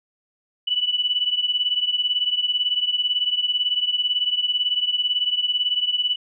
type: beating tone pair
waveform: sine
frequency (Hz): 2960 / 2978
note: F#7 / F#7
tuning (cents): 0 / +11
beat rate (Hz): 18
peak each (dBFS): -21 / -24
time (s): 0.67-6.16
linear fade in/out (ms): 10
effects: none